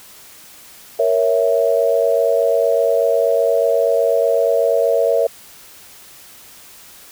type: chord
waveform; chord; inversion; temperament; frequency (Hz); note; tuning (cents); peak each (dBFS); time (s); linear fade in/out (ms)
sine; A# diminished; none; equal; 466.2 / 554.4 / 659.3; A#4 / C#5 / E5; 0 / 0 / 0; -17; 0.99-5.27; 5
effects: white hiss -42 dBFS RMS until 7.11 s